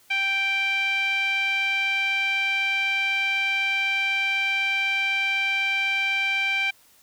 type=tone with low-pass filter; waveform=5% pulse; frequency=784 Hz; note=G5; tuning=in tune; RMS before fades=-24 dBFS; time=0.1-6.71 s; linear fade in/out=10 ms; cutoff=2500 Hz; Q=4.9; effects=white hiss -57 dBFS RMS until 7.02 s